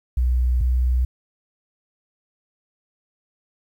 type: tone pair in turn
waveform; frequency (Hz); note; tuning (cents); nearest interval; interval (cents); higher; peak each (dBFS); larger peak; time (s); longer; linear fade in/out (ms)
sine; 61.9 / 62.37; B1 / B1; +5 / +18; unison; 13; second; -16; neither; 0.17-0.61 / 0.61-1.05; neither; 5
effects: 9-bit